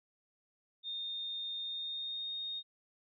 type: tone with pitch glide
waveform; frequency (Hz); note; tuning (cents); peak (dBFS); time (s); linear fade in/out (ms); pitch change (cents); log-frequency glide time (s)
sine; 3654 to 3703; A#7 to A#7; -35 to -12; -37; 0.83-2.63; 50; +23; 1.6-2.35
effects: none